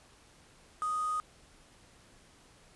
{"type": "tone with quantisation", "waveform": "sine", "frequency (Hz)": 1244.5, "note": "D#6", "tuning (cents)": 0, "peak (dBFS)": -30, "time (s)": [0.82, 1.2], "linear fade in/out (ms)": 0, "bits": 7, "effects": ["pink hiss -60 dBFS RMS until 2.75 s", "resampled to 24000 Hz"]}